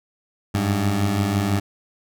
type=beating tone pair; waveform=20% pulse; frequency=95.4 / 101.4 Hz; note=G2 / G#2; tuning=-47 / -41 cents; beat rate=6 Hz; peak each=-21 / -15 dBFS; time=0.54-1.6 s; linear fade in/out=10 ms; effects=none